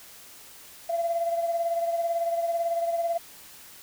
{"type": "beating tone pair", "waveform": "sine", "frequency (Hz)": [675, 693], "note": ["E5", "F5"], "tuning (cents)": [41, -14], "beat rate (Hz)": 18, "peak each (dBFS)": [-24, -32], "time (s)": [0.89, 3.18], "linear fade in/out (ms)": 10, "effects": ["tanh soft clip ceiling -18 dBFS", "white hiss -48 dBFS RMS until 3.82 s"]}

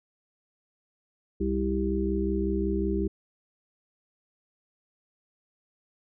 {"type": "harmonic tone", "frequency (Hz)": 65.41, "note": "C2", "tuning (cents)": 0, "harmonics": [1, 3, 5, 6], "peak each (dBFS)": [-30, -30, -30, -30], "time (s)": [1.4, 3.08], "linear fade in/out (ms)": 10, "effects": []}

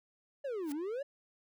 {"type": "exponential two-way sweep", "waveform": "triangle", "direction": "down then up", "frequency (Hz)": [586, 277.1, 586], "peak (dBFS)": -33, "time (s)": [0.44, 1.03], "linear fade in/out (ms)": 10, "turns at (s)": 0.72}
{"type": "noise with exponential growth", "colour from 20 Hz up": "white", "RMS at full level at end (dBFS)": -45, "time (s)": [0.6, 0.72], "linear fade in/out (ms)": 1, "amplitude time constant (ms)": 24}
{"effects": []}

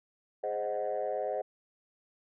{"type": "chord", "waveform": "sine", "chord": "Ab dominant seventh", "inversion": "none", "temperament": "equal", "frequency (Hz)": [415.3, 523.3, 622.3, 740], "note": ["Ab4", "C5", "Eb5", "Gb5"], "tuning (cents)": [0, 0, 0, 0], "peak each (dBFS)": [-37, -34, -34, -36], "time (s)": [0.43, 1.42], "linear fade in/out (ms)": 10, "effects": ["tanh soft clip ceiling -24 dBFS"]}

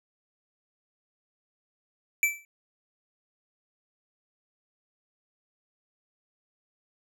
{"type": "tone with exponential decay", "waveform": "square", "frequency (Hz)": 2324, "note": "D7", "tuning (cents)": -19, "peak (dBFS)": -18, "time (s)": [2.23, 2.45], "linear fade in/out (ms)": 1, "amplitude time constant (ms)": 46, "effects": []}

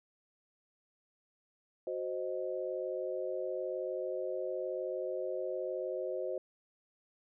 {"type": "chord", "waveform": "sine", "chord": "C diminished", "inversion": "second", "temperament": "equal", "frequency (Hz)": [370, 523.3, 622.3], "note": ["Gb4", "C5", "Eb5"], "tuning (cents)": [0, 0, 0], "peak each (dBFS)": [-39, -37, -40], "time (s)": [1.87, 6.38], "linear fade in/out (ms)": 2, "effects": []}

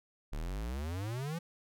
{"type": "exponential sweep", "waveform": "square", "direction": "up", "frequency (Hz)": [34.88, 174.61], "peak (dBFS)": -36, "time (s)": [0.32, 1.39], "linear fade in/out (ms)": 10, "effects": []}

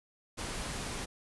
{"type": "noise", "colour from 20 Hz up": "pink", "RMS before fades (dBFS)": -38, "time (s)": [0.37, 1.06], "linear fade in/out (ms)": 20, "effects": ["resampled to 24000 Hz"]}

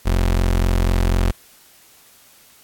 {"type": "tone", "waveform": "30% pulse", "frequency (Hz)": 44.05, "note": "F1", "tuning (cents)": 16, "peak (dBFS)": -12, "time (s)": [0.05, 1.32], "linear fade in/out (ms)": 20, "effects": ["white hiss -50 dBFS RMS until 2.63 s", "AAC 64 kbps"]}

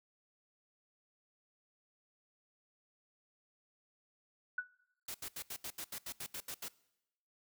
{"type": "tone with exponential decay", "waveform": "sine", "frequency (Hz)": 1480, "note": "F#6", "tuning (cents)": 0, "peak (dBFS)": -30, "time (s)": [4.58, 4.67], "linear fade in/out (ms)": 5, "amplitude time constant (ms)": 18}
{"type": "noise bursts", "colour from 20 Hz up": "white", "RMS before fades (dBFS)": -43, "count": 12, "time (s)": [5.08, 6.684], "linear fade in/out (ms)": 5, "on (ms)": 64, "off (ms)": 76}
{"effects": ["noise-tail reverb RT60 0.9 s tail -22 dB re dry"]}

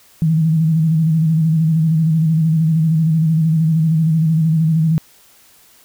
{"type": "tone with vibrato", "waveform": "sine", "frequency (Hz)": 160, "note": "D#3", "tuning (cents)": 49, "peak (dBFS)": -11, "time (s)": [0.22, 4.98], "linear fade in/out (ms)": 0, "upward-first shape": "square", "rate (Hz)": 13, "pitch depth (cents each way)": 45, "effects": ["white hiss -49 dBFS RMS until 5.84 s"]}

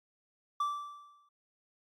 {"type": "tone with exponential decay", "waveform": "triangle", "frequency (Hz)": 1166, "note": "D6", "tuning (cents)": -13, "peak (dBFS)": -25, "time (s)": [0.6, 1.29], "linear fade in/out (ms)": 5, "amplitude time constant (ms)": 150, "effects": ["MP3 96 kbps"]}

